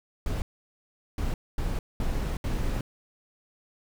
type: noise bursts at uneven times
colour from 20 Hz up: brown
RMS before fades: -28 dBFS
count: 5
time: 0.26-0.42 / 1.18-1.34 / 1.58-1.79 / 2-2.37 / 2.44-2.81 s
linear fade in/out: 2 ms
effects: none